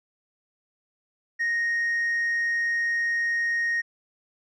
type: tone with tanh clipping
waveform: triangle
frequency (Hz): 1864.7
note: A#6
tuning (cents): 0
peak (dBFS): -23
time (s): 1.39-3.82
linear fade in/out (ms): 20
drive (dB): 6
effects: none